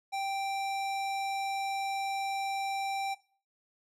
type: tone with hard clipping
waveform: sine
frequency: 784 Hz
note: G5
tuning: in tune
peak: -33 dBFS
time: 0.12-3.15 s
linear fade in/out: 20 ms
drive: 17 dB
effects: noise-tail reverb RT60 0.4 s tail -17 dB re dry